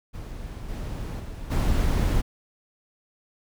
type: noise with level steps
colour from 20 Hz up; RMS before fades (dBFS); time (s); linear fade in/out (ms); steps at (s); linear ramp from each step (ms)
brown; -36 / -32 / -36 / -22; 0.13-2.22; 20; 0.68 / 1.19 / 1.5; 20
effects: none